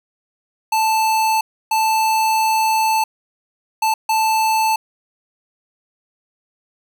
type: tone bursts at uneven times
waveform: square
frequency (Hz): 880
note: A5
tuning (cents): 0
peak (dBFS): -15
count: 4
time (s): 0.72-1.41 / 1.71-3.04 / 3.82-3.94 / 4.09-4.76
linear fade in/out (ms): 5
effects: none